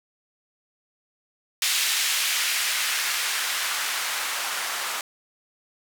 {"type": "noise with band-pass filter sweep", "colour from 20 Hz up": "blue", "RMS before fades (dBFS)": -26, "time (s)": [1.62, 5.01], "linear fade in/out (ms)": 2, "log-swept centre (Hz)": [2600, 1000], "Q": 1, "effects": []}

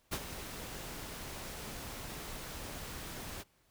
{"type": "noise with ADSR envelope", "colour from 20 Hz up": "pink", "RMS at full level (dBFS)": -34, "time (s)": [0.11, 3.44], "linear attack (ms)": 21, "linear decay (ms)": 57, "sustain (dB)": -10, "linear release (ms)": 33, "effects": ["pink hiss -71 dBFS RMS until 3.7 s"]}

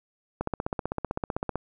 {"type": "click train", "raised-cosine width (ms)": 1, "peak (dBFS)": -14, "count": 19, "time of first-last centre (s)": [0.41, 1.556], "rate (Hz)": 15.7, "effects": []}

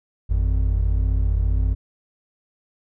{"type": "tone pair together", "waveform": "triangle", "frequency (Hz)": [51.59, 86.6], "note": ["G#1", "F2"], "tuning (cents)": [-11, -14], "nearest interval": "major sixth", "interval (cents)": 897, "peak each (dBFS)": [-16, -21], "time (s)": [0.29, 1.75], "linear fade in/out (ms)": 20, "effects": []}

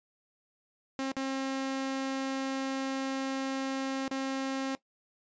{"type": "tone with dropouts", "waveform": "sawtooth", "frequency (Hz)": 268, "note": "C4", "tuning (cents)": 42, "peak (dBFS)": -27, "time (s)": [0.99, 4.75], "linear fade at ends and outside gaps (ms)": 0, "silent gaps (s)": [[1.118, 1.167], [4.08, 4.112]], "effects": ["noise-tail reverb RT60 0.1 s tail -18 dB re dry", "resampled to 16000 Hz"]}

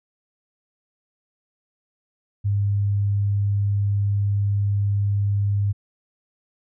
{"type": "tone", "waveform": "sine", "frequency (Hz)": 101.1, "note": "G#2", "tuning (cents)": -46, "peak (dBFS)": -18, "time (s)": [2.44, 5.73], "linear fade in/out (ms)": 20, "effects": []}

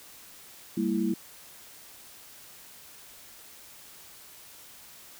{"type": "chord", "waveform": "sine", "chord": "E diminished", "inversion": "first", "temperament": "equal with one note detuned", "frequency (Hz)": [196, 228.2, 329.6], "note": ["G3", "Bb3", "E4"], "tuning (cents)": [0, -37, 0], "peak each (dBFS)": -29, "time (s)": [0.77, 1.14], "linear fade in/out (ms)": 5, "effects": ["white hiss -50 dBFS RMS until 5.19 s"]}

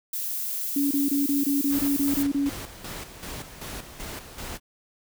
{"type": "noise", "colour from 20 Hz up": "violet", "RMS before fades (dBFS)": -30, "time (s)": [0.13, 2.23], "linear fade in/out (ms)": 5}
{"type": "tone bursts", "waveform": "sine", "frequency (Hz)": 281.3, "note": "C#4", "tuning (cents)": 26, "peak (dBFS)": -21, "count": 10, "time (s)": [0.76, 2.494], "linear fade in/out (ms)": 5, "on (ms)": 150, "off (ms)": 26}
{"type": "noise with tremolo", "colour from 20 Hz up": "pink", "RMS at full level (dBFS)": -36, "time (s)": [1.69, 4.6], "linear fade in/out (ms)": 50, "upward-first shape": "square", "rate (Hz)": 2.6, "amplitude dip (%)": 60}
{"effects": []}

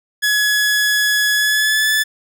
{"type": "tone with pitch glide", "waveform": "sawtooth", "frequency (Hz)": [1690, 1737.5], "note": ["G#6", "A6"], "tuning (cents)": [30, -22], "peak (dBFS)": -10, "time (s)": [0.22, 2.04], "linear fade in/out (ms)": 20, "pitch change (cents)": 48, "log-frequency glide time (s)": [1.32, 1.9], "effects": []}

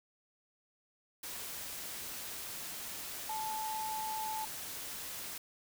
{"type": "tone in noise", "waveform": "sine", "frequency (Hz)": 872, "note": "A5", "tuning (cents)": -16, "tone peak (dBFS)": -36, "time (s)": [3.29, 4.45], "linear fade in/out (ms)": 5, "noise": "white", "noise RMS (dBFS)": -43, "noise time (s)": [1.23, 5.38], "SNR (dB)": 4, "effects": []}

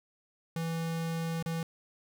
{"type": "tone with dropouts", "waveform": "square", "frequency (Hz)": 164.81, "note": "E3", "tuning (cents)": 0, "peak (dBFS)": -32, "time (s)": [0.56, 1.63], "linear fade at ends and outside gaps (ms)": 2, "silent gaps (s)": [1.426, 1.46], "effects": []}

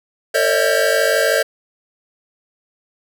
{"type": "tone cluster", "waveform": "square", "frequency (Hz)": [453, 548, 594, 647, 1588], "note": ["A#4", "C#5", "D5", "E5", "G6"], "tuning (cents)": [-50, -20, 20, -32, 22], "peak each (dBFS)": -21, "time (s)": [0.34, 1.43], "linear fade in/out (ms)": 10, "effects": []}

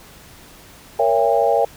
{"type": "chord", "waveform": "sine", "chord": "A# diminished seventh", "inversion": "none", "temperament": "just", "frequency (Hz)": [466.2, 559.4, 671.3, 805.5], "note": ["A#4", "C#5", "E5", "G5"], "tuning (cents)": [0, 16, 31, 47], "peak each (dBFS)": -19, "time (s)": [0.99, 1.65], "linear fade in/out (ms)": 5, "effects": ["pink hiss -44 dBFS RMS until 1.76 s"]}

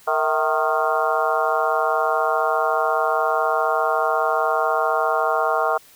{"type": "harmonic tone with a mistuned harmonic", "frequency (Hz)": 154.4, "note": "D#3", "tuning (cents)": -13, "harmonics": [3, 4, 5, 6, 7, 8, 9], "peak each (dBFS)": [-26, -23, -24, -29, -25, -26, -26], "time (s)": [0.07, 5.78], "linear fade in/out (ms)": 10, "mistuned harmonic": 4, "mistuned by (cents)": 81, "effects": ["white hiss -50 dBFS RMS until 5.95 s"]}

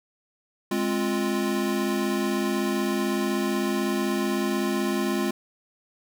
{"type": "chord", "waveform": "square", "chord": "F minor", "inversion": "first", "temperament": "equal with one note detuned", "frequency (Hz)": [207.7, 263.7, 349.2], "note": ["Ab3", "C4", "F4"], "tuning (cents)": [0, 14, 0], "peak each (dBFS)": [-28, -30, -28], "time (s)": [0.71, 5.31], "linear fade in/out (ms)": 5, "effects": []}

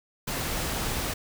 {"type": "noise", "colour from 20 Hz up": "pink", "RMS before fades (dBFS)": -30, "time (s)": [0.27, 1.14], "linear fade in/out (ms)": 10, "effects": []}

